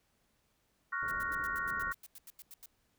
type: chord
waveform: sine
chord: Gb major seventh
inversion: second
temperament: equal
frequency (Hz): 1108.7 / 1396.9 / 1480 / 1864.7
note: Db6 / F6 / Gb6 / Bb6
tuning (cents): 0 / 0 / 0 / 0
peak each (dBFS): -39 / -38 / -39 / -39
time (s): 0.92-1.93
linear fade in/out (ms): 10
type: low-pass noise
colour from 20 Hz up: pink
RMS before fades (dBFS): -50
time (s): 1.02-1.92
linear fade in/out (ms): 5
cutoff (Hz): 670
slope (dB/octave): 48
type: noise bursts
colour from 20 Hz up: blue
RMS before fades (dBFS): -50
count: 14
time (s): 1.08-2.659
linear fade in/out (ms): 2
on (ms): 32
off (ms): 87
effects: pink hiss -75 dBFS RMS until 2.98 s